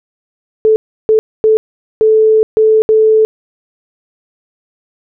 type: tone bursts at uneven times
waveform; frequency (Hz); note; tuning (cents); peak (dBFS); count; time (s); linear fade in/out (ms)
sine; 436.9; A4; -12; -5; 6; 0.65-0.76 / 1.09-1.19 / 1.44-1.57 / 2.01-2.43 / 2.57-2.82 / 2.89-3.25; 0
effects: none